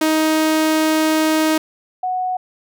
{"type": "tone pair in turn", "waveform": ["sawtooth", "sine"], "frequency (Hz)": [313.8, 737.3], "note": ["D#4", "F#5"], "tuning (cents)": [15, -6], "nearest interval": "octave + minor third", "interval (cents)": 1479, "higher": "second", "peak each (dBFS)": [-10, -18], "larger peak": "first", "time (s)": [[0.01, 1.58], [2.03, 2.37]], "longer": "first", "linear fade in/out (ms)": 5, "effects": []}